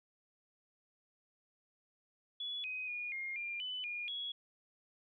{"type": "tone with pitch steps", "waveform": "sine", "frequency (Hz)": [3405, 2513, 2441, 2130, 2395, 3004, 2427, 3346], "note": ["G#7", "D#7", "D#7", "C7", "D7", "F#7", "D#7", "G#7"], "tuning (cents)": [42, 17, -34, 30, 33, 26, -44, 12], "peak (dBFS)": -38, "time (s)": [2.4, 4.32], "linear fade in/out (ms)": 5, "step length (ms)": 240, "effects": []}